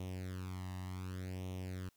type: tone with flanger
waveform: sawtooth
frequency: 92.5 Hz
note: F#2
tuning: in tune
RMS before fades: -43 dBFS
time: 0-1.89 s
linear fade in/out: 5 ms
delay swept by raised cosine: 0.32 to 1.05 ms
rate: 0.67 Hz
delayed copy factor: +0.8
effects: white hiss -75 dBFS RMS until 1.96 s